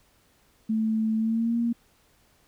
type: tone with pitch glide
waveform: sine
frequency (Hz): 220 to 234.4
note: A3 to A#3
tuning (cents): 0 to +10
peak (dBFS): -22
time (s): 0.69-1.73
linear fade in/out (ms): 10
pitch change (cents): +110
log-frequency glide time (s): 1.17-1.57
effects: pink hiss -63 dBFS RMS until 2.47 s